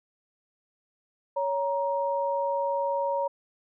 sine tone pair together, 558.9 / 940 Hz, C#5 / A#5, +14 / +14 cents, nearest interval major sixth, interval 900 cents, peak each -27 / -28 dBFS, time 1.36-3.28 s, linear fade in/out 10 ms, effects none

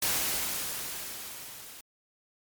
white noise with level ramp, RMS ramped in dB -27 to -47 dBFS, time 0.02-1.81 s, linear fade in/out 5 ms, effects MP3 96 kbps

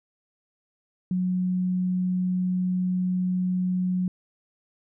sine tone, 182.7 Hz, F#3, 22 cents flat, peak -22 dBFS, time 1.11-4.08 s, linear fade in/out 2 ms, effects none

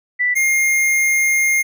sine / square tone pair in turn, 1975.5 / 2125 Hz, B6 / C7, 0 / +26 cents, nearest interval minor second, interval 126 cents, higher second, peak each -14 dBFS, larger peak neither, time 0.19-0.35 / 0.35-1.63 s, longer second, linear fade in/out 20 ms, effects none

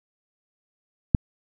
click, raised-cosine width 5 ms, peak -3 dBFS, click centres 1.148 s, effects none

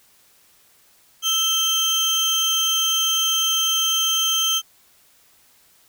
30% pulse tone pair together, 1321 / 3142 Hz, E6 / G7, +3 / +3 cents, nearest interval octave + minor third, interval 1500 cents, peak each -27 / -15 dBFS, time 1.22-4.62 s, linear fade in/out 50 ms, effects white hiss -56 dBFS RMS until 5.88 s

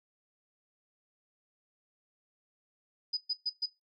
sine tone bursts, 4978 Hz, D#8, in tune, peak -28 dBFS, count 4, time 3.13-3.662 s, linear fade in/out 10 ms, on 43 ms, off 120 ms, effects noise-tail reverb RT60 0.2 s tail -19 dB re dry

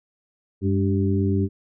harmonic tone with a mistuned harmonic, 97 Hz, G2, 18 cents flat, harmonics 1 / 2 / 3 / 4, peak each -21 / -24 / -26 / -27 dBFS, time 0.61-1.49 s, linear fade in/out 50 ms, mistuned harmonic 2, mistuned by +70 cents, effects none

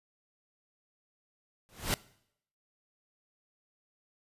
pink noise with exponential growth, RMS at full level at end -25 dBFS, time 1.69-1.94 s, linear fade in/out 0 ms, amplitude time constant 53 ms, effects noise-tail reverb RT60 0.7 s tail -21 dB re dry + resampled to 32000 Hz

